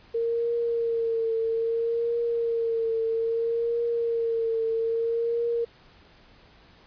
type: tone with vibrato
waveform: sine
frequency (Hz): 460.1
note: A#4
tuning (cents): -23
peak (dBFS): -23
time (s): 0.14-5.65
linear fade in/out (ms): 10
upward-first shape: triangle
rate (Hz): 0.61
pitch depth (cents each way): 38
effects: pink hiss -55 dBFS RMS until 6.86 s + resampled to 11025 Hz